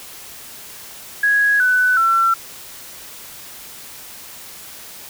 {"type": "tone with pitch steps", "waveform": "sine", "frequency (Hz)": [1661.2, 1497.2, 1349.3], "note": ["G#6", "F#6", "E6"], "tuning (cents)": [0, 20, 40], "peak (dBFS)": -12, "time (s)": [1.23, 2.34], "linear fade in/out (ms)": 5, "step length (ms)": 370, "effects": ["white hiss -37 dBFS RMS until 5.09 s"]}